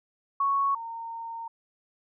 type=tone pair in turn; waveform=sine; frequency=1108.7 / 917.7 Hz; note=C#6 / A#5; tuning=0 / -27 cents; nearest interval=minor third; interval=327 cents; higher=first; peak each=-22 / -34 dBFS; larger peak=first; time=0.4-0.75 / 0.75-1.48 s; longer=second; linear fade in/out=5 ms; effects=none